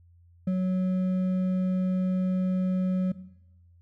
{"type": "tone with hard clipping", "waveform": "triangle", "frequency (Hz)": 185, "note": "F#3", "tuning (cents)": 0, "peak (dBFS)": -24, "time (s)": [0.47, 3.12], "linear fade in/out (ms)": 5, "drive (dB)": 8, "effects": ["noise-tail reverb RT60 0.9 s tail -17 dB re dry", "added 86 Hz sine -54 dBFS peak until 3.81 s"]}